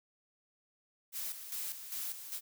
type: noise with tremolo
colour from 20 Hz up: blue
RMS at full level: -39 dBFS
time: 1.12-2.41 s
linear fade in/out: 50 ms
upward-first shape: square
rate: 2.5 Hz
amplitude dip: 60%
effects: none